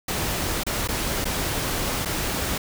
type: noise with dropouts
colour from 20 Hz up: pink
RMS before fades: -26 dBFS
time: 0.08-2.58 s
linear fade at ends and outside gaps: 5 ms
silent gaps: 0.635-0.665 / 0.876-0.886 / 1.245-1.253 / 2.05-2.056 s
effects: none